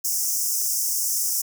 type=high-pass noise; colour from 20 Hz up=pink; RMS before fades=-24 dBFS; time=0.04-1.42 s; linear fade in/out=10 ms; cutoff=5300 Hz; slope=96 dB/octave; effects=none